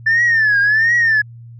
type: tone with vibrato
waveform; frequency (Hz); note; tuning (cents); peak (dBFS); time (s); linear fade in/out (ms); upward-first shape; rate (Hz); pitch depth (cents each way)
sine; 1760; A6; 0; -9; 0.06-1.22; 10; triangle; 1.4; 160
effects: tanh soft clip ceiling -8 dBFS + added 117 Hz sine -34 dBFS peak until 1.59 s